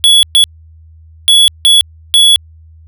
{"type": "tone bursts at uneven times", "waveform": "square", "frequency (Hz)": 3382, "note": "G#7", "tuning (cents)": 31, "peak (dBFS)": -4, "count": 5, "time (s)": [[0.04, 0.23], [0.35, 0.44], [1.28, 1.48], [1.65, 1.81], [2.14, 2.36]], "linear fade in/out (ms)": 0, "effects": ["added 80 Hz sine -36 dBFS peak until 2.87 s"]}